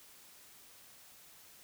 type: silence
effects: white hiss -58 dBFS RMS until 1.63 s